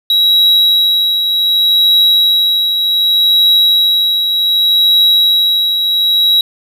triangle tone with tremolo, 3869 Hz, B7, 36 cents flat, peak -4 dBFS, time 0.1-6.41 s, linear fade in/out 2 ms, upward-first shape triangle, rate 0.66 Hz, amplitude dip 50%, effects none

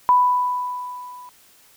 sine tone with level ramp, 992 Hz, B5, 7 cents sharp, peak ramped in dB -10 to -38 dBFS, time 0.09-1.29 s, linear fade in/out 0 ms, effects white hiss -53 dBFS RMS until 1.76 s

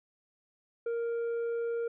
triangle tone with tanh clipping, 466.2 Hz, A#4, in tune, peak -31 dBFS, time 0.86-1.88 s, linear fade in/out 5 ms, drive 9 dB, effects none

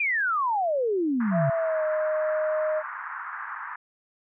sine exponential sweep, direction down, 2479 to 133.9 Hz, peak -22 dBFS, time 0-1.5 s, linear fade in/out 5 ms
white band-pass noise, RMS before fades -36 dBFS, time 1.2-3.76 s, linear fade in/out 5 ms, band 940 to 1700 Hz, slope 48 dB/octave
sine tone with pitch glide, 668 to 619.7 Hz, E5 to D#5, +23 to -7 cents, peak -23 dBFS, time 1.31-2.83 s, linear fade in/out 50 ms, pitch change -130 cents, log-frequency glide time 1.5-1.84 s
effects none

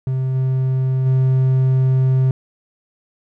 triangle tone with level steps, 130.81 Hz, C3, in tune, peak -15 / -13 / -10 dBFS, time 0.07-2.31 s, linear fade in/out 2 ms, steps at 0.34 / 1.05 s, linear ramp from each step 20 ms, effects none

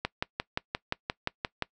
click train, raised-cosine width 0.3 ms, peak -12 dBFS, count 10, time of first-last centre 0.05-1.623 s, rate 5.72 Hz, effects noise-tail reverb RT60 0.1 s tail -22 dB re dry

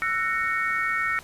sine chord, F# dominant seventh, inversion third, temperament just, 1332 / 1480 / 1850 / 2220 Hz, E6 / F#6 / A#6 / C#7, +18 / 0 / -14 / +2 cents, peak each -28 / -32 / -27 / -28 dBFS, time 0.02-1.19 s, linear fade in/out 0 ms, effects pink hiss -47 dBFS RMS until 1.23 s + resampled to 32000 Hz

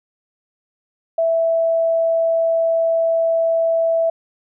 sine tone, 659.3 Hz, E5, in tune, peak -14 dBFS, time 1.18-4.1 s, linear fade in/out 5 ms, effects none

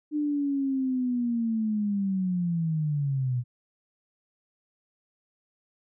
sine linear sweep, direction down, 301.8 to 120 Hz, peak -24 dBFS, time 0.11-3.44 s, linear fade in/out 50 ms, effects none

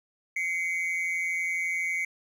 triangle tone pair together, 2073 / 2245 Hz, C7 / C#7, -17 / +21 cents, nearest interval minor second, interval 138 cents, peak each -28 dBFS, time 0.36-2.05 s, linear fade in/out 5 ms, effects none

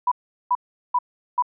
sine tone bursts, 986 Hz, B5, 3 cents flat, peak -16 dBFS, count 4, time 0.07-1.424 s, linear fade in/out 5 ms, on 46 ms, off 390 ms, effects none

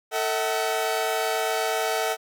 sawtooth tone cluster, 446.5 / 645 / 753 Hz, A4 / E5 / F#5, +25 / -38 / +30 cents, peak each -24 dBFS, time 0.11-2.17 s, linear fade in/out 50 ms, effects none

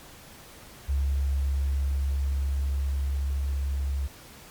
sine tone with level ramp, 68.9 Hz, C#2, 10 cents flat, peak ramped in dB -22 to -25 dBFS, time 0.88-4.08 s, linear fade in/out 20 ms, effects pink hiss -48 dBFS RMS until 4.5 s + MP3 96 kbps

